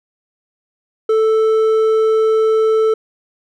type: tone with hard clipping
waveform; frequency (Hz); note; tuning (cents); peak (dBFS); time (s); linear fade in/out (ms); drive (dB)
sine; 440; A4; 0; -12; 1.09-2.94; 5; 5
effects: none